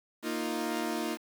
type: chord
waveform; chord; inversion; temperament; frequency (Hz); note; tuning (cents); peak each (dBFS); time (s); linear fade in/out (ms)
sawtooth; Bb suspended fourth; none; equal; 233.1 / 311.1 / 349.2; Bb3 / Eb4 / F4; 0 / 0 / 0; -32 / -31 / -32; 0.22-1.18; 50
effects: 8-bit